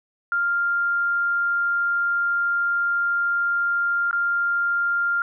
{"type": "tone with dropouts", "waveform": "sine", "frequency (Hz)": 1396.9, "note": "F6", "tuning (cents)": 0, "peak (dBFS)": -19, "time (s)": [0.32, 5.22], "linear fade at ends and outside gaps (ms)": 1, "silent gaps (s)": [4.111, 4.129], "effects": []}